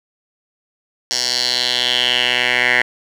10% pulse tone with band-pass filter sweep, 123.8 Hz, B2, 5 cents sharp, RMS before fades -17 dBFS, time 1.11-2.82 s, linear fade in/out 0 ms, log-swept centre 5300 to 2000 Hz, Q 4, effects none

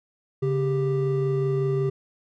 triangle tone pair together, 139.6 / 393.4 Hz, C#3 / G4, +13 / +6 cents, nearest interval octave + tritone, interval 1793 cents, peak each -22 dBFS, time 0.42-1.9 s, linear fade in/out 10 ms, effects none

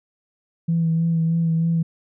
sine tone with vibrato, 164.81 Hz, E3, in tune, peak -16 dBFS, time 0.68-1.83 s, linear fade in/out 10 ms, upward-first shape sine, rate 3.2 Hz, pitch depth 23 cents each way, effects tanh soft clip ceiling -12 dBFS

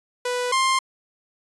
sawtooth tone pair in turn, 493.9 / 1055.6 Hz, B4 / C6, 0 / +15 cents, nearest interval octave + minor second, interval 1315 cents, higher second, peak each -19 / -14 dBFS, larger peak second, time 0.25-0.52 / 0.52-0.79 s, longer neither, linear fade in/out 5 ms, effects resampled to 24000 Hz

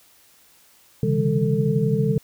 sine tone cluster, 132.6 / 144.8 / 162.4 / 202.1 / 444 Hz, C3 / D3 / E3 / G#3 / A4, +23 / -24 / -26 / -47 / +16 cents, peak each -24 dBFS, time 1.03-2.18 s, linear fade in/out 2 ms, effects white hiss -55 dBFS RMS until 2.23 s

